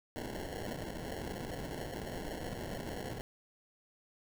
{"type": "noise with sample-and-hold", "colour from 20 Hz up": "blue", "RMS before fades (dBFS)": -41, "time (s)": [0.16, 3.21], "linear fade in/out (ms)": 0, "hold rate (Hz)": 1225, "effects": []}